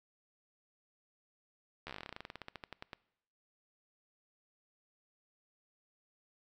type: slowing click train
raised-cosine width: 0.3 ms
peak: -27 dBFS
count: 25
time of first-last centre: 1.87-2.932 s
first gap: 12 ms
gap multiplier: 1.1
effects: noise-tail reverb RT60 0.8 s tail -22 dB re dry